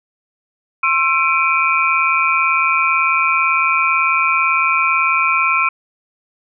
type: tone cluster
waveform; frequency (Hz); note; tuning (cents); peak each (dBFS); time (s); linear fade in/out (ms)
sine; 1066 / 1339 / 2325 / 2483; C6 / E6 / D7 / D#7; +32 / +27 / -18 / -4; -18; 0.83-5.69; 5
effects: none